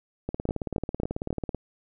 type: two click trains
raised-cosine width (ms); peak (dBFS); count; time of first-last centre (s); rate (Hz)
2; -13 / -16; 4 / 24; 0.49-1.305 / 0.29-1.547; 3.68 / 18.3
effects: none